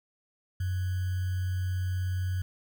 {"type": "tone with sample-and-hold", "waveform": "sine", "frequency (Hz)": 91.9, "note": "F#2", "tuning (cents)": -11, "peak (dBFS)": -27, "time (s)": [0.6, 2.42], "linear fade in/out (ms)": 5, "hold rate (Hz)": 1575, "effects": []}